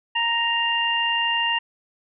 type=harmonic tone; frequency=932.3 Hz; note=A#5; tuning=in tune; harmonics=1 / 2 / 3; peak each=-25 / -26 / -22 dBFS; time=0.15-1.59 s; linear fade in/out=10 ms; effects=none